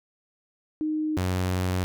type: tone pair in turn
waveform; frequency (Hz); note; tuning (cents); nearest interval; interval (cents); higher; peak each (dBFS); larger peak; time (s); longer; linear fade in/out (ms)
sine / sawtooth; 308.8 / 91.81; D#4 / F#2; -13 / -13; octave + major sixth; 2100; first; -24 / -20; second; 0.81-1.17 / 1.17-1.84; second; 0
effects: none